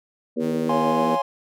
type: harmonic tone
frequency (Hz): 80.3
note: E2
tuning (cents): -45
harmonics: 3 / 4 / 5 / 6 / 7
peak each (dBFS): -24 / -31 / -30 / -28 / -33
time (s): 0.36-1.16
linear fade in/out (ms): 20
type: tone with pitch glide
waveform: sawtooth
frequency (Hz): 155.56 to 167.69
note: D#3 to E3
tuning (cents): 0 to +30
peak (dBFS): -27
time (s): 0.39-1.19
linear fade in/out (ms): 50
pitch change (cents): +130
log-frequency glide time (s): 0.87-1.03
type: chord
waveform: triangle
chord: Db major seventh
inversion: none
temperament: equal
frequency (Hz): 554.4 / 698.5 / 830.6 / 1046.5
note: Db5 / F5 / Ab5 / C6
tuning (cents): 0 / 0 / 0 / 0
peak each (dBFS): -24 / -28 / -23 / -23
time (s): 0.69-1.22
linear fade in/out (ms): 5
effects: none